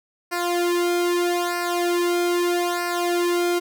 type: tone with flanger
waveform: sawtooth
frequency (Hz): 350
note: F4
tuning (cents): +4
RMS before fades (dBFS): -22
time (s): 0.31-3.6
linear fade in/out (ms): 20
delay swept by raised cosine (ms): 0.29 to 1.79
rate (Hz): 0.79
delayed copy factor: -0.95
effects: none